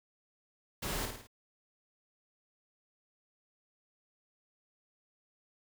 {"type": "noise with echo", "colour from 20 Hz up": "pink", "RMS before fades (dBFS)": -37, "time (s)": [0.82, 1.06], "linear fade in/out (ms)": 10, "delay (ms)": 53, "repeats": 4, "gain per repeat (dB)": -5, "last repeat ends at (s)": 1.272, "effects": []}